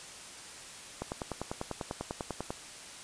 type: click train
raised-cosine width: 1 ms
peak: -20 dBFS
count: 16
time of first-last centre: 1.02-2.505 s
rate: 10.1 Hz
effects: white hiss -47 dBFS RMS until 3.03 s + resampled to 22050 Hz